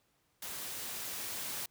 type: noise with level ramp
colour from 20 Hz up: white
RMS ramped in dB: -42 to -39 dBFS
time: 0.42-1.66 s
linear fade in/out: 5 ms
effects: pink hiss -74 dBFS RMS until 1.7 s + high-pass 60 Hz 12 dB/octave